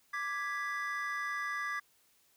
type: chord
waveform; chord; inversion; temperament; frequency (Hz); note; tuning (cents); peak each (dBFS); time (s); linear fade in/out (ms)
triangle; G# diminished; second; equal; 1174.7 / 1661.2 / 1975.5; D6 / G#6 / B6; 0 / 0 / 0; -36 / -36 / -37; 0.13-1.8; 10
effects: tanh soft clip ceiling -24 dBFS + white hiss -69 dBFS RMS until 2.36 s